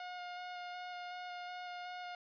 sawtooth tone with vibrato, 717 Hz, F5, 45 cents sharp, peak -39 dBFS, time 0-2.15 s, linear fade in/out 2 ms, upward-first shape square, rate 2.7 Hz, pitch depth 10 cents each way, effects resampled to 11025 Hz

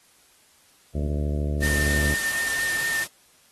harmonic tone, 73.42 Hz, D2, in tune, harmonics 1 / 2 / 3 / 4 / 5 / 6 / 7 / 8 / 9, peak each -24 / -30 / -34 / -36 / -38 / -40 / -41 / -42 / -43 dBFS, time 0.94-2.15 s, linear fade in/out 20 ms
white noise, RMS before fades -30 dBFS, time 1.6-3.08 s, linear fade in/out 50 ms
sine tone with vibrato, 1811 Hz, A6, 49 cents sharp, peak -24 dBFS, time 1.62-3.04 s, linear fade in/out 10 ms, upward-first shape triangle, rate 4.2 Hz, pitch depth 14 cents each way
effects white hiss -58 dBFS RMS until 3.51 s + AAC 32 kbps

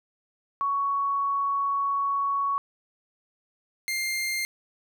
sine / sawtooth tone pair in turn, 1116 / 2107 Hz, C#6 / C7, +11 / +12 cents, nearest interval major seventh, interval 1101 cents, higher second, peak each -23 dBFS, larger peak neither, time 0.61-2.58 / 3.88-4.45 s, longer first, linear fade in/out 0 ms, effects none

